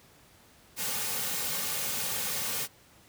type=noise with comb filter; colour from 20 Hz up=white; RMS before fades=-32 dBFS; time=0.76-2.68 s; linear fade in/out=50 ms; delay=3 ms; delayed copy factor=-0.65; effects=pink hiss -58 dBFS RMS until 3.08 s + high-pass 60 Hz 12 dB/octave